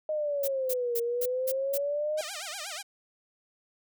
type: exponential two-way sweep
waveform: sine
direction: down then up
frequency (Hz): 622.3 to 466.2 to 622.3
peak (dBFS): -27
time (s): 0.09-2.21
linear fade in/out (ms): 2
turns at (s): 0.99
type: noise bursts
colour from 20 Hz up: violet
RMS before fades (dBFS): -32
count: 6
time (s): 0.43-1.78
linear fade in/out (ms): 10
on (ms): 50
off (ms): 210
type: tone with vibrato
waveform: 5% pulse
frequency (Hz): 698.5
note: F5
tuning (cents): 0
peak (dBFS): -24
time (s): 2.17-2.83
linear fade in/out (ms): 20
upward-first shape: sine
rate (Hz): 8.3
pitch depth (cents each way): 270
effects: none